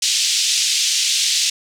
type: band-pass noise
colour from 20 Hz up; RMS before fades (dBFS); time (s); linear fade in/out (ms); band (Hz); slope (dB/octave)
white; -18; 0.02-1.5; 5; 2800 to 6900; 24
effects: none

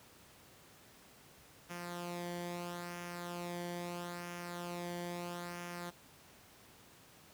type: tone with flanger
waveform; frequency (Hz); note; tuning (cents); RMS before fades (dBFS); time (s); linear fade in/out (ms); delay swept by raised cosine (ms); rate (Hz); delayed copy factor
sawtooth; 174.61; F3; 0; -43; 1.69-5.91; 20; 0.24 to 0.77; 0.76; -0.6
effects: pink hiss -60 dBFS RMS until 7.33 s + high-pass 80 Hz 12 dB/octave

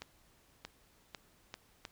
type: accelerating click train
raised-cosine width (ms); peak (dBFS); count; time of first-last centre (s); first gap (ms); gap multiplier
0.2; -25; 5; 0.02-1.851; 630; 0.79
effects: pink hiss -67 dBFS RMS until 1.91 s

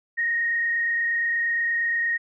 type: tone with frequency modulation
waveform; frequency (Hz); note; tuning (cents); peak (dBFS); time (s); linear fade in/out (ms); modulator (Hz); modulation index
sine; 1864.7; A#6; 0; -21; 0.17-2.18; 20; 28.5; 0.68
effects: none

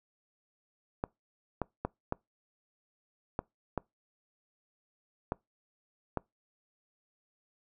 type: clicks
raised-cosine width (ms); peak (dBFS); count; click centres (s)
1; -17; 8; 1.039 / 1.617 / 1.85 / 2.124 / 3.391 / 3.777 / 5.321 / 6.173
effects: noise-tail reverb RT60 0.2 s tail -25 dB re dry

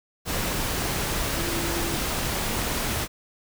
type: tone in noise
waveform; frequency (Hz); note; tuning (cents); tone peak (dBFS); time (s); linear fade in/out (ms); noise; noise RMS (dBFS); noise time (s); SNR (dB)
sine; 339.7; F4; -48; -32; 1.35-1.97; 50; pink; -27; 0.25-3.08; -8
effects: none

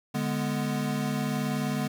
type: chord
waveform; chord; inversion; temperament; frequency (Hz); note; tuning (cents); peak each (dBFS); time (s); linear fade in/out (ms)
square; G# diminished; second; equal; 146.83 / 207.7 / 246.9; D3 / G#3 / B3; 0 / 0 / 0; -32; 0.14-1.88; 10
effects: 10-bit

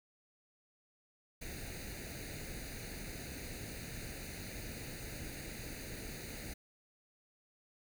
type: noise with comb filter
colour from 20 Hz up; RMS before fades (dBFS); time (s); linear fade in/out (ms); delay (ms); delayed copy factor
pink; -45; 1.41-6.54; 10; 0.46; +0.8
effects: none

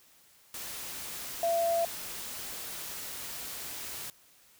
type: tone in noise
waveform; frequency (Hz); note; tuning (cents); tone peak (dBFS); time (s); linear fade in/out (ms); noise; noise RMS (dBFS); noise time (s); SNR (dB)
sine; 675; E5; +41; -25; 1.43-1.85; 2; white; -40; 0.54-4.1; +12
effects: white hiss -61 dBFS RMS until 4.59 s

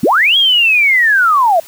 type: linear two-way sweep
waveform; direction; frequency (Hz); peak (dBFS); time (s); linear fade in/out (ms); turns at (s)
sine; up then down; 155.56 to 3322 to 626; -7; 0.03-1.6; 5; 0.37
effects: white hiss -38 dBFS RMS until 1.67 s

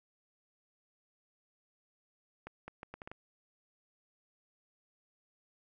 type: accelerating click train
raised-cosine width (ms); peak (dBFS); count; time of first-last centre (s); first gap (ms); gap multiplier
0.5; -29; 7; 2.47-3.116; 210; 0.72
effects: none

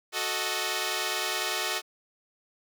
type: chord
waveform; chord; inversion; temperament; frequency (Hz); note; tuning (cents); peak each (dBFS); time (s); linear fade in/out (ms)
5% pulse; D# diminished; first; equal; 370 / 440 / 622.3; F#4 / A4 / D#5; 0 / 0 / 0; -21; 0.12-1.82; 50
effects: none

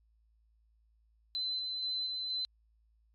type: tone with tremolo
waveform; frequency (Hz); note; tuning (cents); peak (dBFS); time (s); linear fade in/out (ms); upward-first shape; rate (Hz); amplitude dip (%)
sine; 4046; B7; +41; -32; 1.35-2.45; 0; square; 2.1; 25
effects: added 55 Hz sine -66 dBFS peak until 3.14 s + MP3 64 kbps

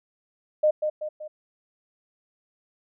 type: tone with echo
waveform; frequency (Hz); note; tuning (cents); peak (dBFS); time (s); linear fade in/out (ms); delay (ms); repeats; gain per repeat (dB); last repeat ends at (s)
sine; 611; D#5; -32; -16; 0.63-0.71; 10; 190; 3; -6; 1.28
effects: none

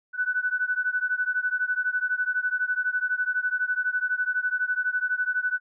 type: beating tone pair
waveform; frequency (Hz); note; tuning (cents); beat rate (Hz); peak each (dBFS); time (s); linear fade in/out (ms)
sine; 1488 / 1500; F#6 / F#6; +9 / +23; 12; -26 / -27; 0.13-5.6; 50
effects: none

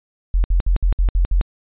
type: tone bursts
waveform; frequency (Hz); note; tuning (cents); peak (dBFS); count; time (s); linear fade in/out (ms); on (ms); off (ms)
sine; 43.65; F1; 0; -12; 7; 0.34-1.412; 0; 100; 62
effects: resampled to 8000 Hz

